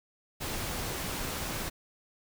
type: noise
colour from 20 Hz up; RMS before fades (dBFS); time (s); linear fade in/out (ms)
pink; -35; 0.4-1.7; 20
effects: none